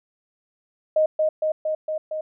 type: tone with echo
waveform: sine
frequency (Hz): 622.3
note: D#5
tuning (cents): 0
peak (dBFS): -15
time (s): 0.96-1.06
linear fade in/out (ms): 5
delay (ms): 230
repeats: 5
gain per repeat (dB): -2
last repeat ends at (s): 2.21
effects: none